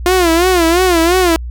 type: tone with vibrato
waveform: sawtooth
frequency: 349.2 Hz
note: F4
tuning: in tune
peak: -5 dBFS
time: 0.06-1.36 s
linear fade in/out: 0 ms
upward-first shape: sine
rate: 2.9 Hz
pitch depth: 120 cents each way
effects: added 60 Hz sine -21 dBFS peak until 1.5 s